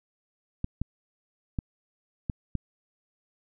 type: clicks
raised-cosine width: 5 ms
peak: -16 dBFS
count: 5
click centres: 0.644 / 0.816 / 1.588 / 2.298 / 2.553 s
effects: none